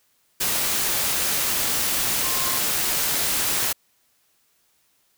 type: tone in noise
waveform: sine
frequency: 1061 Hz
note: C6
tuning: 24 cents sharp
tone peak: -33 dBFS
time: 2.23-2.59 s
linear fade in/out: 10 ms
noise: white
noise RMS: -23 dBFS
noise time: 0.4-3.73 s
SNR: -13 dB
effects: white hiss -65 dBFS RMS until 5.17 s